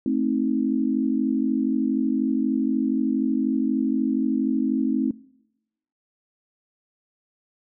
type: chord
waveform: sine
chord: A diminished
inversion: none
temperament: just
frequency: 220 / 264 / 316.8 Hz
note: A3 / C4 / Eb4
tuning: 0 / +16 / +31 cents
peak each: -26 / -22 / -26 dBFS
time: 0.06-5.11 s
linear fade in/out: 2 ms
effects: noise-tail reverb RT60 0.9 s tail -23 dB re dry